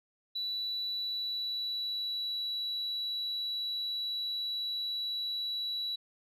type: tone with pitch glide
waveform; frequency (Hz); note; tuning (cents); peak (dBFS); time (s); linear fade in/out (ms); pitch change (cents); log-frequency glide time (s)
sine; 3951 to 3926; B7 to B7; 0 to -11; -31; 0.35-5.96; 10; -11; 0.87-2.41
effects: tanh soft clip ceiling -29 dBFS